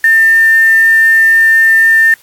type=tone with quantisation; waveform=sine; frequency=1799 Hz; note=A6; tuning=38 cents sharp; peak=-4 dBFS; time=0.04-2.14 s; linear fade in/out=2 ms; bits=4; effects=white hiss -45 dBFS RMS until 2.22 s + AAC 64 kbps